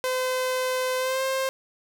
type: tone with pitch glide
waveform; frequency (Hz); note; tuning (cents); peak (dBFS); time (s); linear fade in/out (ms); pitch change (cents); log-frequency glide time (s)
sawtooth; 512 to 529.7; C5 to C5; -38 to +21; -20; 0.04-1.49; 0; +59; 0.98-1.23
effects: none